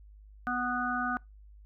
harmonic tone, 246.9 Hz, B3, in tune, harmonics 1 / 3 / 5 / 6, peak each -35 / -35 / -34 / -33 dBFS, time 0.47-1.17 s, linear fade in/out 0 ms, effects noise-tail reverb RT60 0.2 s tail -24 dB re dry + added 51 Hz sine -50 dBFS peak until 1.65 s

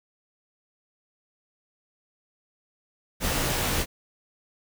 pink noise with comb filter, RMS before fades -26 dBFS, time 3.2-3.86 s, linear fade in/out 50 ms, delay 18 ms, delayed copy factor -1, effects none

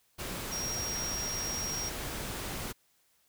sine tone in noise, 5620 Hz, F8, 10 cents sharp, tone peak -34 dBFS, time 0.51-1.9 s, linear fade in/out 20 ms, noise pink, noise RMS -38 dBFS, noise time 0.18-2.73 s, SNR +1 dB, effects white hiss -70 dBFS RMS until 3.28 s

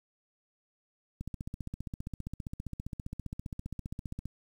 click train, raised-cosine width 5 ms, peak -25 dBFS, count 47, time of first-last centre 1.21-4.256 s, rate 15.1 Hz, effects 9-bit

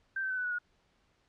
sine tone with pitch steps, 1567 / 1541.9 / 1517.1 / 1492.8 / 1468.8 / 1445.3 Hz, G6 / G6 / F#6 / F#6 / F#6 / F#6, -1 / -29 / +43 / +15 / -13 / -41 cents, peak -31 dBFS, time 0.16-0.586 s, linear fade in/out 5 ms, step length 71 ms, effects pink hiss -71 dBFS RMS until 1.28 s + low-pass 5000 Hz 12 dB/octave

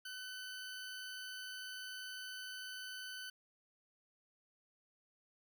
20% pulse tone, 1509 Hz, F#6, 34 cents sharp, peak -40 dBFS, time 0.05-3.3 s, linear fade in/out 5 ms, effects none

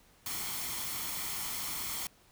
white noise with comb filter, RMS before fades -37 dBFS, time 0.26-2.07 s, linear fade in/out 2 ms, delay 0.92 ms, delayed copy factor +0.5, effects pink hiss -63 dBFS RMS until 2.31 s

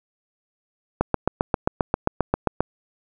click train, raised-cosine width 1 ms, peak -4 dBFS, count 13, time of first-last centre 1.01-2.606 s, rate 7.52 Hz, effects none

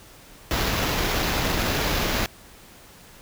pink noise with sample-and-hold, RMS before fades -24 dBFS, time 0.51-2.26 s, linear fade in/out 0 ms, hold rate 8820 Hz, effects pink hiss -48 dBFS RMS until 3.21 s

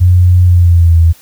sine tone with pitch glide, 89.7 to 82.73 Hz, F2 to E2, +47 to +7 cents, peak -3 dBFS, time 0-1.13 s, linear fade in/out 20 ms, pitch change -140 cents, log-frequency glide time 0.44-0.98 s, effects white hiss -42 dBFS RMS until 1.21 s

